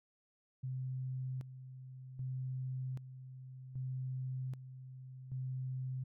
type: tone with tremolo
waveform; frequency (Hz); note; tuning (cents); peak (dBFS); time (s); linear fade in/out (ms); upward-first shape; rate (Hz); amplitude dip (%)
sine; 129.6; C3; -16; -37; 0.63-6.04; 10; square; 0.64; 70
effects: none